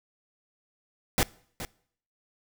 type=noise with echo; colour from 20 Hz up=pink; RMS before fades=-23 dBFS; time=1.18-1.23 s; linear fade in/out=0 ms; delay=420 ms; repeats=1; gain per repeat=-13 dB; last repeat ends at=1.65 s; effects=noise-tail reverb RT60 0.6 s tail -23 dB re dry